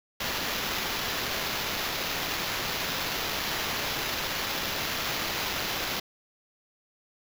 violet noise with sample-and-hold, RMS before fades -31 dBFS, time 0.2-6 s, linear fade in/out 5 ms, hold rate 8820 Hz, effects none

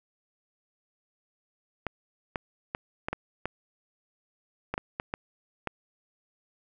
clicks, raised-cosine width 0.5 ms, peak -15 dBFS, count 11, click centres 1.867 / 2.358 / 2.749 / 3.085 / 3.13 / 3.456 / 4.74 / 4.779 / 4.999 / 5.139 / 5.673 s, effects none

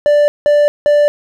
triangle tone bursts, 587.3 Hz, D5, in tune, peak -5 dBFS, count 3, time 0.06-1.08 s, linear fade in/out 0 ms, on 220 ms, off 180 ms, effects none

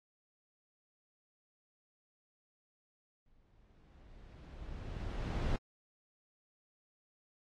brown noise with exponential growth, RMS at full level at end -31 dBFS, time 3.26-5.56 s, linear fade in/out 1 ms, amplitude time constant 500 ms, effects low-pass 5000 Hz 12 dB/octave + AAC 48 kbps

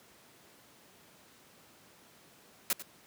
white noise with echo, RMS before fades -29 dBFS, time 2.7-2.73 s, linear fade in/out 2 ms, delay 94 ms, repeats 1, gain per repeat -14 dB, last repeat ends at 2.824 s, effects pink hiss -59 dBFS RMS until 3.06 s + high-pass 150 Hz 12 dB/octave

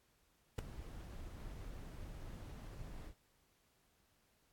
brown noise with ADSR envelope, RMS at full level -29 dBFS, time 0.58-3.15 s, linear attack 10 ms, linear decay 3 ms, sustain -20 dB, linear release 83 ms, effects pink hiss -75 dBFS RMS until 4.52 s + AAC 64 kbps

